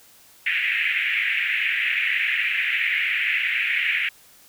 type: band-pass noise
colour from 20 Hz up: white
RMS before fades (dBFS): -23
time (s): 0.46-4.09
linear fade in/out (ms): 5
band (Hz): 1800 to 2600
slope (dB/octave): 48
effects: white hiss -52 dBFS RMS until 4.48 s